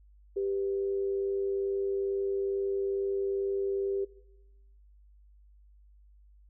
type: tone pair together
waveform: sine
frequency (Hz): 393.4 / 495.7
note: G4 / B4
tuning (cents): +6 / +6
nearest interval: major third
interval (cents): 400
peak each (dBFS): -28 / -40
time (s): 0.36-4.05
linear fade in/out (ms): 10
effects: noise-tail reverb RT60 1.0 s tail -19 dB re dry + added 50 Hz sine -55 dBFS peak until 6.49 s